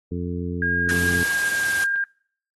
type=harmonic tone; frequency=87.6 Hz; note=F2; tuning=6 cents sharp; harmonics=1 / 2 / 3 / 4 / 5; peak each=-29 / -29 / -31 / -36 / -34 dBFS; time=0.11-1.24 s; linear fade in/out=10 ms
type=tone with pitch glide; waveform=sine; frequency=1624 to 1604.4 Hz; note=G#6 to G6; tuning=-39 to +40 cents; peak=-20 dBFS; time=0.62-2.04 s; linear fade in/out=2 ms; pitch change=-21 cents; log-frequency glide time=1.19-1.74 s
type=noise; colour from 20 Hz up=white; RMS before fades=-30 dBFS; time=0.89-1.84 s; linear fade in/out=0 ms
type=clicks; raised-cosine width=0.3 ms; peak=-27 / -29 dBFS; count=2; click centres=1.37 / 1.959 s
effects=noise-tail reverb RT60 0.6 s tail -26 dB re dry + AAC 32 kbps